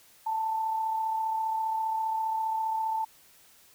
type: tone with amplitude modulation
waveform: sine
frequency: 885 Hz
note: A5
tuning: 10 cents sharp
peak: -25 dBFS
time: 0.26-3.05 s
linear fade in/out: 10 ms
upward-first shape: sine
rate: 35 Hz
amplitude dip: 35%
effects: white hiss -58 dBFS RMS until 3.74 s